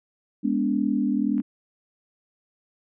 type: chord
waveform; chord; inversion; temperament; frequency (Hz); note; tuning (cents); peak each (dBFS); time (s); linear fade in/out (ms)
sine; G# diminished; none; equal with one note detuned; 207.7 / 246.9 / 288.5; G#3 / B3 / D4; 0 / 0 / -31; -25; 0.43-1.42; 20
type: clicks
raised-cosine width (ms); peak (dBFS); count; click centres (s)
0.5; -33; 2; 1.381 / 1.401
effects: none